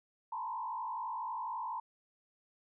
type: tone with frequency modulation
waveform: sine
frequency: 957 Hz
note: A#5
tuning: 45 cents sharp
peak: -36 dBFS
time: 0.32-1.8 s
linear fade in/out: 5 ms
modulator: 52 Hz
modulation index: 1.5
effects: none